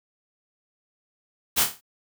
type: noise with echo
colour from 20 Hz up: white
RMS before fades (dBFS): -21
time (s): 1.56-1.65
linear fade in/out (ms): 20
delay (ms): 27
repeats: 6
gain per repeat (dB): -6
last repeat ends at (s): 1.812
effects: none